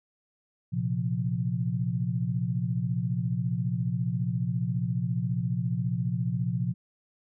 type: chord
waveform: sine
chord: Bb suspended second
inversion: none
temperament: just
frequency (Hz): 116.54 / 131.11 / 174.81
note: Bb2 / C3 / F3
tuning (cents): 0 / +4 / +2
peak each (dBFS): -30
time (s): 0.72-6.74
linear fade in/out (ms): 20
effects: none